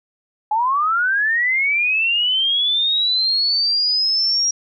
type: linear sweep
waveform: sine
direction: up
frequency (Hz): 830.6 to 5680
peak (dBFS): -15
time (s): 0.51-4.51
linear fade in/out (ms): 5
effects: none